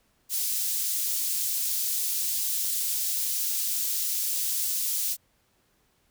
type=high-pass noise; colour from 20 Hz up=white; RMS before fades=-28 dBFS; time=0.29-5.17 s; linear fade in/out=50 ms; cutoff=4900 Hz; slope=12 dB/octave; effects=pink hiss -68 dBFS RMS until 6.1 s